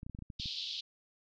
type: clicks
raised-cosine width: 5 ms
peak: -32 dBFS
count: 9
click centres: 0.031 / 0.065 / 0.097 / 0.149 / 0.189 / 0.223 / 0.302 / 0.399 / 0.458 s
type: band-pass noise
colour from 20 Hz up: white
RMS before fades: -40 dBFS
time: 0.39-0.81 s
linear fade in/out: 10 ms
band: 3100 to 4600 Hz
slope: 48 dB/octave
effects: none